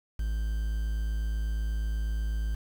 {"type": "tone with quantisation", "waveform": "triangle", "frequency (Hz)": 54.1, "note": "A1", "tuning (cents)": -29, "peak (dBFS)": -25, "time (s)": [0.19, 2.55], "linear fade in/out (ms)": 5, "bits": 8, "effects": []}